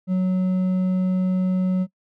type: tone with hard clipping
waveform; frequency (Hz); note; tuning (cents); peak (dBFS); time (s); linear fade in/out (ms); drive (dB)
triangle; 185; F#3; 0; -19; 0.07-1.87; 50; 7
effects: noise-tail reverb RT60 0.1 s tail -22 dB re dry